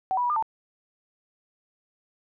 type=tone with pitch steps; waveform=sine; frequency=757 / 980 / 971 / 1205 / 889 Hz; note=F#5 / B5 / B5 / D6 / A5; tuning=+39 / -14 / -30 / +44 / +18 cents; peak=-22 dBFS; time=0.11-0.425 s; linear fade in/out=0 ms; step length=63 ms; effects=none